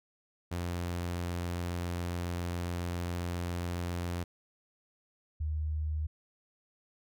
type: tone pair in turn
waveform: sawtooth / sine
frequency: 87.31 / 76.8 Hz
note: F2 / D#2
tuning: 0 / -22 cents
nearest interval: major second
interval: 222 cents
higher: first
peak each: -29 / -30 dBFS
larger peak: first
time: 0.51-4.24 / 5.4-6.07 s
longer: first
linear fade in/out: 10 ms
effects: none